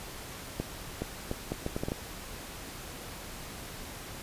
accelerating click train, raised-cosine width 2 ms, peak -18 dBFS, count 9, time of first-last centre 0.6-1.919 s, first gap 420 ms, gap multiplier 0.7, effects pink hiss -43 dBFS RMS until 4.22 s + resampled to 32000 Hz

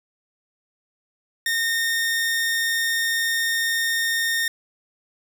sawtooth tone, 1834 Hz, A#6, 29 cents flat, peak -17 dBFS, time 1.46-4.48 s, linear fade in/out 2 ms, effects none

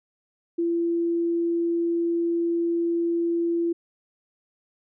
sine tone, 338.9 Hz, E4, 48 cents sharp, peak -21 dBFS, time 0.58-3.73 s, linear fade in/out 10 ms, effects none

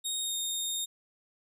20% pulse tone with pitch glide, 3729 to 3688 Hz, A#7 to A#7, 0 to -19 cents, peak -25 dBFS, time 0.04-0.86 s, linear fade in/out 20 ms, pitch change -19 cents, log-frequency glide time 0.21-0.35 s, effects none

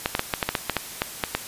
clicks, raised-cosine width 0.3 ms, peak -5 dBFS, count 12, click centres 0.059 / 0.151 / 0.194 / 0.338 / 0.428 / 0.49 / 0.552 / 0.697 / 0.767 / 1.019 / 1.238 / 1.35 s, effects white hiss -37 dBFS RMS until 1.47 s + resampled to 32000 Hz

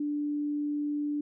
sine tone, 293.7 Hz, D4, in tune, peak -28 dBFS, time 0-1.21 s, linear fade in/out 5 ms, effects none

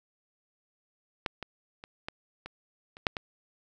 clicks, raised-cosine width 0.3 ms, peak -13 / -21 / -27 / -19 / -24 / -30 / -7 / -18 dBFS, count 8, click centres 1.262 / 1.427 / 1.839 / 2.085 / 2.46 / 2.969 / 3.068 / 3.168 s, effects none

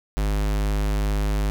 square tone, 51.2 Hz, G#1, 24 cents flat, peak -21 dBFS, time 0.17-1.5 s, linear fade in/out 0 ms, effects 10-bit

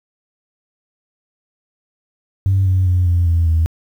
sine tone with pitch steps, 96.5 / 93.21 / 90.04 / 86.97 / 84.01 / 81.15 Hz, G2 / F#2 / F#2 / F2 / E2 / E2, -27 / +13 / -47 / -7 / +33 / -27 cents, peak -10 dBFS, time 2.46-3.66 s, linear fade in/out 0 ms, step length 200 ms, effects tanh soft clip ceiling -8 dBFS + 8-bit

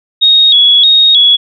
sine tone with vibrato, 3547 Hz, A7, 13 cents sharp, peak -3 dBFS, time 0.21-1.37 s, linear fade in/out 20 ms, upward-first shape square, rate 1.6 Hz, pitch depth 90 cents each way, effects none

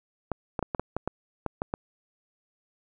clicks, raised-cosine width 1 ms, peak -14 dBFS, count 10, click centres 0.317 / 0.592 / 0.627 / 0.748 / 0.796 / 0.966 / 1.076 / 1.463 / 1.619 / 1.739 s, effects none

